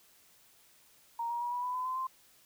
sine tone with pitch steps, 932.3 / 947.5 / 963 / 978.7 / 994.6 / 1010.8 / 1027.3 / 1044.1 Hz, A#5 / A#5 / B5 / B5 / B5 / B5 / C6 / C6, 0 / +28 / -44 / -16 / +12 / +40 / -32 / -4 cents, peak -32 dBFS, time 1.19-2.07 s, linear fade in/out 5 ms, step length 110 ms, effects white hiss -63 dBFS RMS until 2.45 s

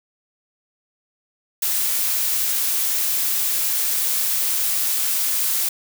blue noise, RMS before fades -21 dBFS, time 1.62-5.69 s, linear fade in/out 5 ms, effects none

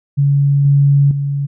sine tone with level steps, 141.1 Hz, C#3, 31 cents sharp, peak -9 / -7 / -15 dBFS, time 0.17-1.47 s, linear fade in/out 20 ms, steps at 0.65 / 1.11 s, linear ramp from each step 2 ms, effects none

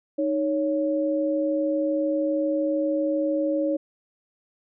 sine tone pair together, 310 / 557.2 Hz, D#4 / C#5, -6 / +9 cents, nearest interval minor seventh, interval 1015 cents, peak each -24 dBFS, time 0.18-3.77 s, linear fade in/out 10 ms, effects none

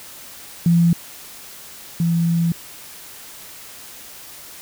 sine tone pair in turn, 170 / 168.24 Hz, F3 / E3, -46 / +36 cents, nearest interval unison, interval 18 cents, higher first, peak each -11 / -15 dBFS, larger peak first, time 0.66-0.93 / 2-2.52 s, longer second, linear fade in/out 2 ms, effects white hiss -39 dBFS RMS until 4.61 s

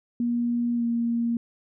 sine tone with pitch glide, 238.3 to 234.1 Hz, A#3 to A#3, +38 to +8 cents, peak -22 dBFS, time 0.2-1.37 s, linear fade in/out 2 ms, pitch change -30 cents, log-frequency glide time 0.75-0.84 s, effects none

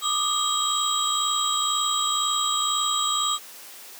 sine tone cluster, 1175 / 1237 / 3233 / 3821 / 7750 Hz, D6 / D#6 / G#7 / A#7 / B8, +1 / -10 / -47 / +42 / -34 cents, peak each -28 dBFS, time 0.01-3.39 s, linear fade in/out 50 ms, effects white hiss -43 dBFS RMS until 3.99 s + high-pass 300 Hz 12 dB/octave

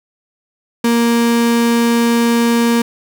35% pulse tone, 234.1 Hz, A#3, 8 cents sharp, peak -9 dBFS, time 0.84-2.82 s, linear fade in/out 5 ms, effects none

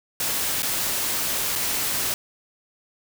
white noise with dropouts, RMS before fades -25 dBFS, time 0.2-2.14 s, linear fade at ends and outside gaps 1 ms, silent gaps 0.622-0.63 / 1.554-1.558 s, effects none

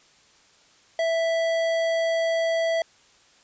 sine tone with tanh clipping, 659.3 Hz, E5, in tune, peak -23 dBFS, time 0.99-2.82 s, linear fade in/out 2 ms, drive 16 dB, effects white hiss -57 dBFS RMS until 3.43 s + resampled to 16000 Hz

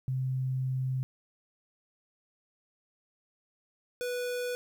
sine / square tone pair in turn, 130.3 / 491.9 Hz, C3 / B4, -7 / -7 cents, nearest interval octave + major seventh, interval 2300 cents, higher second, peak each -28 / -32 dBFS, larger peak first, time 0.08-1.03 / 4.01-4.55 s, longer first, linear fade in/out 0 ms, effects 11-bit

